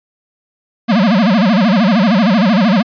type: tone with vibrato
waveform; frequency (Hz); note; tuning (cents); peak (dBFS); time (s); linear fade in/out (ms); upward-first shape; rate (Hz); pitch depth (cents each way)
square; 207.7; G#3; 0; -9; 0.88-2.83; 20; sine; 13; 260
effects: resampled to 11025 Hz